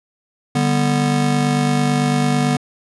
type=chord; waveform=square; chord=G major; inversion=second; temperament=just; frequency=147 / 196 / 245 Hz; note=D3 / G3 / B3; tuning=+2 / 0 / -14 cents; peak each=-19 / -25 / -19 dBFS; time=0.55-2.57 s; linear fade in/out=5 ms; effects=resampled to 24000 Hz